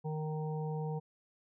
harmonic tone, 154.8 Hz, D#3, 9 cents flat, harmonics 1 / 3 / 5 / 6, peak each -35 / -41 / -46 / -49 dBFS, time 0.04-1 s, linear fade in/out 20 ms, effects none

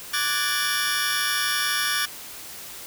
20% pulse tone cluster, 1172 / 1477 / 1670 / 1782 / 5600 Hz, D6 / F#6 / G#6 / A6 / F8, -4 / -3 / +9 / +22 / +4 cents, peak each -24 dBFS, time 0.13-2.06 s, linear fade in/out 10 ms, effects white hiss -39 dBFS RMS until 2.86 s

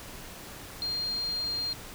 sine tone in noise, 4200 Hz, C8, 6 cents sharp, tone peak -29 dBFS, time 0.82-1.73 s, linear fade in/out 0 ms, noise pink, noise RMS -44 dBFS, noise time 0-1.94 s, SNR +12 dB, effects none

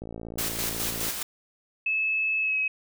click train, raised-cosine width 2 ms, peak -24 dBFS, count 61, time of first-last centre 0.02-1.084 s, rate 56.4 Hz
white noise with tremolo, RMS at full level -29 dBFS, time 0.38-1.23 s, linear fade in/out 5 ms, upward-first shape square, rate 4.8 Hz, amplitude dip 40%
sine tone with pitch glide, 2600 to 2554 Hz, E7 to D#7, -24 to +45 cents, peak -23 dBFS, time 1.86-2.68 s, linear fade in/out 5 ms, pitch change -31 cents, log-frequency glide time 2.4-2.57 s
effects none

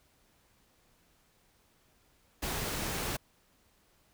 pink noise, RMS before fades -35 dBFS, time 2.42-3.17 s, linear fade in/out 10 ms, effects pink hiss -68 dBFS RMS until 4.13 s

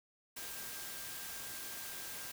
sine tone in noise, 1593 Hz, G6, 27 cents sharp, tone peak -55 dBFS, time 0.36-2.32 s, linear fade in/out 10 ms, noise white, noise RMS -45 dBFS, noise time 0.36-2.32 s, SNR -13 dB, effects none

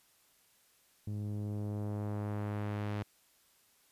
sawtooth tone with low-pass filter sweep, 103.83 Hz, G#2, in tune, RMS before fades -37 dBFS, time 1.07-3.03 s, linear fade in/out 5 ms, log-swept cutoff 230 to 3600 Hz, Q 0.72, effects white hiss -68 dBFS RMS until 3.91 s + resampled to 32000 Hz

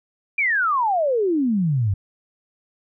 sine exponential sweep, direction down, 2415 to 92.5 Hz, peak -17 dBFS, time 0.38-1.94 s, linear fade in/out 5 ms, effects none

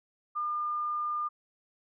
sine tone, 1206 Hz, D6, 46 cents sharp, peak -29 dBFS, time 0.35-1.29 s, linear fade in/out 20 ms, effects none

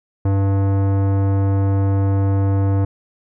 sine tone with tanh clipping, 98 Hz, G2, in tune, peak -16 dBFS, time 0.25-2.85 s, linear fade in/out 5 ms, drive 18 dB, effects none

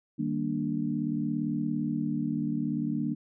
sine chord, Eb major seventh, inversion none, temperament equal, 155.56 / 196 / 233.1 / 293.7 Hz, Eb3 / G3 / Bb3 / D4, 0 / 0 / 0 / 0 cents, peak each -34 / -35 / -31 / -32 dBFS, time 0.18-3.15 s, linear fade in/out 20 ms, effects none

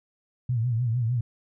sine tone with vibrato, 118.7 Hz, A#2, 32 cents sharp, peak -22 dBFS, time 0.49-1.21 s, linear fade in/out 5 ms, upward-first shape triangle, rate 6.6 Hz, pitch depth 140 cents each way, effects none

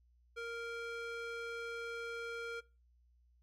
square tone with band-pass filter, 465.7 Hz, A#4, 2 cents flat, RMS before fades -43 dBFS, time 0.36-2.61 s, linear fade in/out 20 ms, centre 1500 Hz, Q 0.81, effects noise-tail reverb RT60 0.3 s tail -21 dB re dry + added 60 Hz sine -66 dBFS peak until 3.42 s

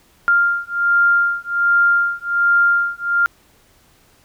sine beating tone pair, 1396.9 / 1398.2 Hz, F6 / F6, 0 / +2 cents, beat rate 1.3 Hz, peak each -16 dBFS, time 0.28-3.26 s, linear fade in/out 0 ms, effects pink hiss -54 dBFS RMS until 4.24 s

